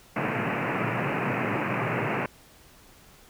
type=band-pass noise; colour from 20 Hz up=pink; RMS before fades=-28 dBFS; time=0.16-2.26 s; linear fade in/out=2 ms; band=110 to 2700 Hz; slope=96 dB/octave; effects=pink hiss -54 dBFS RMS until 3.29 s